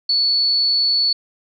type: tone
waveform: sine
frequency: 4435 Hz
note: C#8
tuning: in tune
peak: -14 dBFS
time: 0.09-1.13 s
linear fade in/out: 5 ms
effects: none